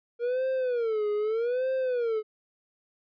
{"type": "tone with vibrato", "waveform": "triangle", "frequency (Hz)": 467.5, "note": "A#4", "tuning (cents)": 5, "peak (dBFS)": -23, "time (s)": [0.19, 2.23], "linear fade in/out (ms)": 50, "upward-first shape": "sine", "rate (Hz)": 0.81, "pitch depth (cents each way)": 200, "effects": ["resampled to 11025 Hz"]}